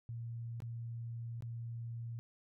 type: tone with dropouts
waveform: sine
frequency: 116.54 Hz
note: A#2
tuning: in tune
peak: -40 dBFS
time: 0.09-2.19 s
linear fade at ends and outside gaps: 0 ms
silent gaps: 0.603-0.621 / 1.407-1.423 s
effects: none